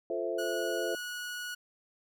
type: chord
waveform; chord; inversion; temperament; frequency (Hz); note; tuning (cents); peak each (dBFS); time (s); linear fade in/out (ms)
sine; F major seventh; none; equal; 349.2 / 440 / 523.3 / 659.3; F4 / A4 / C5 / E5; 0 / 0 / 0 / 0; -36; 0.1-0.95; 2
type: tone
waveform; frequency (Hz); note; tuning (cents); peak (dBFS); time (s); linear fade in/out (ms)
sawtooth; 1461; F#6; -22; -33; 0.38-1.55; 10
effects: none